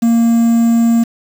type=tone with quantisation; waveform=triangle; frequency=231.6 Hz; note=A#3; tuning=11 cents flat; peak=-6 dBFS; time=0.02-1.04 s; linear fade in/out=10 ms; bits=5; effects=none